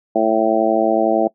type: harmonic tone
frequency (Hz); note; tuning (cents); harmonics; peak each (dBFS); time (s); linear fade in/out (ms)
110.8; A2; +13; 2 / 3 / 4 / 5 / 6 / 7; -23 / -19 / -23 / -20 / -17 / -21; 0.15-1.28; 10
effects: noise-tail reverb RT60 0.1 s tail -22 dB re dry